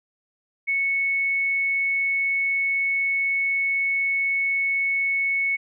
sine tone, 2209 Hz, C#7, 7 cents flat, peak -20 dBFS, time 0.67-5.57 s, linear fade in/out 20 ms, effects none

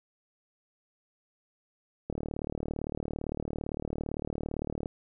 click train, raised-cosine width 2 ms, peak -20 dBFS, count 105, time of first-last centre 2.1-4.859 s, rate 37.7 Hz, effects none

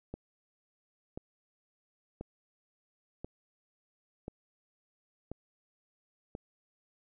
click train, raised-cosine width 2 ms, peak -26 dBFS, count 7, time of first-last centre 0.14-6.351 s, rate 0.966 Hz, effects none

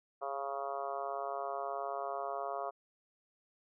harmonic tone, 138.59 Hz, C#3, in tune, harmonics 3 / 4 / 5 / 6 / 7 / 8 / 9 / 10, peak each -45 / -43 / -39 / -50 / -46 / -44 / -46 / -56 dBFS, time 0.21-2.71 s, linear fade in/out 20 ms, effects none

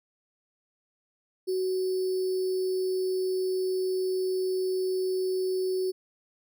sine tone with sample-and-hold, 373.4 Hz, F#4, 16 cents sharp, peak -25 dBFS, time 1.47-5.92 s, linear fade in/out 20 ms, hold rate 4900 Hz, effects none

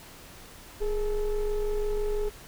triangle ring-modulated tone, 220 Hz, A3, in tune, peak -20 dBFS, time 0.8-2.3 s, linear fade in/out 20 ms, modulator 197 Hz, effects pink hiss -48 dBFS RMS until 2.47 s

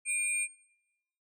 sine tone pair together, 2400 / 8553 Hz, D7 / C9, +37 / +37 cents, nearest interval octave + minor seventh, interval 2200 cents, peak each -31 / -30 dBFS, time 0.05-0.48 s, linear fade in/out 50 ms, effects noise-tail reverb RT60 0.9 s tail -20 dB re dry + tanh soft clip ceiling -22 dBFS

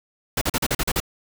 pink noise bursts, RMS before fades -22 dBFS, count 8, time 0.37-1.002 s, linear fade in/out 5 ms, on 44 ms, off 40 ms, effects none

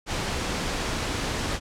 pink noise, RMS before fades -28 dBFS, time 0.06-1.6 s, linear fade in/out 50 ms, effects low-pass 7000 Hz 12 dB/octave

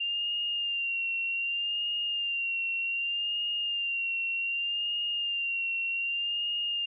sine tone with vibrato, 2786 Hz, F7, 5 cents flat, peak -28 dBFS, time 0-6.86 s, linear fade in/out 10 ms, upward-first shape sine, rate 0.65 Hz, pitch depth 36 cents each way, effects none

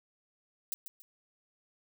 violet noise with echo, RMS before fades -35 dBFS, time 0.72-0.74 s, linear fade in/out 0 ms, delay 140 ms, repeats 2, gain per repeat -9 dB, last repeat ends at 1.02 s, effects none

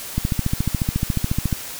click train, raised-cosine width 5 ms, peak -7 dBFS, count 20, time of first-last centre 0.18-1.528 s, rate 14.1 Hz, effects white hiss -33 dBFS RMS until 1.79 s

